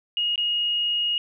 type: tone with dropouts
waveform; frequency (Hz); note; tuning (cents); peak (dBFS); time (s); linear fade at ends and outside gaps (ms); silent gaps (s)
sine; 2872; F7; +48; -21; 0.17-1.18; 1; 0.358-0.378
effects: none